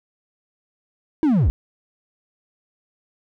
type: linear sweep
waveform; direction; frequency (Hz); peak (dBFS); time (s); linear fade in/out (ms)
triangle; down; 330.2 to 46.12; -12; 1.23-1.5; 0
effects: none